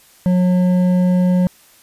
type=tone with hard clipping; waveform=sine; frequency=181 Hz; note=F#3; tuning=38 cents flat; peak=-13 dBFS; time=0.26-1.47 s; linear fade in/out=0 ms; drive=7 dB; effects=white hiss -49 dBFS RMS until 1.82 s + resampled to 32000 Hz